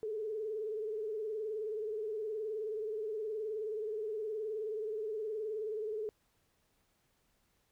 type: tone with vibrato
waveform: sine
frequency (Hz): 430.6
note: A4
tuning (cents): -37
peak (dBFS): -35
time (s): 0.03-6.09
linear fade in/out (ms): 0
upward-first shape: sine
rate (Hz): 19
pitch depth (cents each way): 67
effects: pink hiss -75 dBFS RMS until 7.71 s